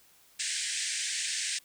white band-pass noise, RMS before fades -33 dBFS, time 0.39-1.59 s, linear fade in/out 10 ms, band 1600 to 9100 Hz, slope 96 dB/octave, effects white hiss -61 dBFS RMS until 1.64 s

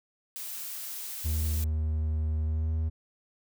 blue noise, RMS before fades -38 dBFS, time 0.36-1.64 s, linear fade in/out 0 ms
triangle tone with pitch glide, 77.78 to 79.6 Hz, D#2 to D#2, 0 to +40 cents, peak -24 dBFS, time 1.24-2.9 s, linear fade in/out 20 ms, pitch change +40 cents, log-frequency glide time 2.45-2.72 s
effects none

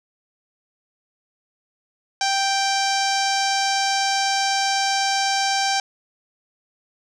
sawtooth tone with low-pass filter, 784 Hz, G5, in tune, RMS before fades -21 dBFS, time 2.21-5.8 s, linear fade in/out 2 ms, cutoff 5800 Hz, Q 3.6, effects none

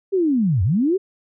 sine linear two-way sweep, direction down then up, 402 to 83 to 402 Hz, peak -15 dBFS, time 0.12-0.98 s, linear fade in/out 20 ms, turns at 0.63 s, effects none

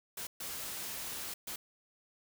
white noise bursts at uneven times, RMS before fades -41 dBFS, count 3, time 0.17-0.27 / 0.4-1.34 / 1.47-1.56 s, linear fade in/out 5 ms, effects none

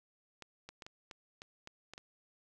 clicks, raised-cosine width 0.2 ms, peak -30 dBFS, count 9, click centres 0.423 / 0.69 / 0.822 / 0.865 / 1.112 / 1.419 / 1.674 / 1.936 / 1.979 s, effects none

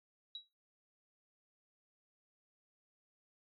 sine tone with exponential decay, 3880 Hz, B7, 31 cents flat, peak -39 dBFS, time 0.35-0.49 s, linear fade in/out 2 ms, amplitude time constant 29 ms, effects noise-tail reverb RT60 0.3 s tail -23 dB re dry + MP3 48 kbps

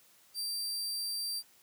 sawtooth tone, 4699 Hz, D8, in tune, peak -31 dBFS, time 0.34-1.43 s, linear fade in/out 50 ms, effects white hiss -63 dBFS RMS until 1.62 s + high-pass 80 Hz 12 dB/octave

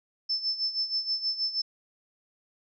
sine tone with tremolo, 5280 Hz, E8, 2 cents sharp, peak -24 dBFS, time 0.29-1.62 s, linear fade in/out 10 ms, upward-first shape sine, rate 6.3 Hz, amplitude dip 75%, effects none

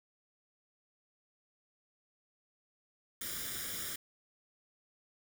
white noise with comb filter, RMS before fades -40 dBFS, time 3.21-3.96 s, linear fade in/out 5 ms, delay 0.57 ms, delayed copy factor +0.75, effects none

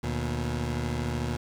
20% pulse tone pair together, 75.8 / 120.32 Hz, D#2 / B2, -45 / -45 cents, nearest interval minor sixth, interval 800 cents, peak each -26 dBFS, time 0.03-1.37 s, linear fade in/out 10 ms, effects low-pass 9000 Hz 12 dB/octave + 8-bit

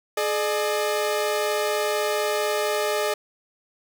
sawtooth tone pair together, 423.4 / 603 Hz, G#4 / D5, +33 / +46 cents, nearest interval tritone, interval 613 cents, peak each -21 dBFS, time 0.17-3.14 s, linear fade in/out 5 ms, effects none

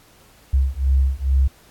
sine beating tone pair, 65.9 / 68.2 Hz, C2 / C#2, +13 / -28 cents, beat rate 2.3 Hz, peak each -18 / -18 dBFS, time 0.53-1.48 s, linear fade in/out 10 ms, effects pink hiss -52 dBFS RMS until 1.7 s + AAC 64 kbps

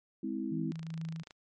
sine chord, Ab augmented, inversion none, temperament just, 207.7 / 259.6 / 324.5 Hz, Ab3 / C4 / E4, 0 / -13 / -27 cents, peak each -38 / -37 / -37 dBFS, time 0.23-0.72 s, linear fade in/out 5 ms
sine tone with tremolo, 161.9 Hz, E3, 31 cents flat, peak -35 dBFS, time 0.51-1.23 s, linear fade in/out 10 ms, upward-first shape sine, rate 2.4 Hz, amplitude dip 35%
click train, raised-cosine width 0.2 ms, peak -32 dBFS, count 17, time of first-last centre 0.72-1.308 s, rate 27.2 Hz
effects MP3 48 kbps

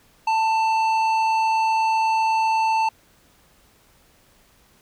square tone with low-pass filter, 888 Hz, A5, 16 cents sharp, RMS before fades -20 dBFS, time 0.27-2.89 s, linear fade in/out 5 ms, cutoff 3600 Hz, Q 0.61, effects pink hiss -57 dBFS RMS until 4.81 s

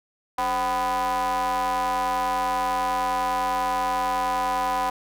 square ring-modulated tone, 119.4 Hz, A#2, 42 cents sharp, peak -20 dBFS, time 0.38-4.9 s, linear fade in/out 5 ms, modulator 881 Hz, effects none

